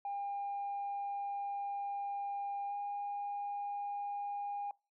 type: tone with pitch glide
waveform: sine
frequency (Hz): 804 to 812.4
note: G5 to G#5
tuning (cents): +44 to -38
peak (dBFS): -35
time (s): 0.05-4.71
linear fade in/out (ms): 2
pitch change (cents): +18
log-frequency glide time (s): 2.68-2.73
effects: noise-tail reverb RT60 0.3 s tail -25 dB re dry + tanh soft clip ceiling -33 dBFS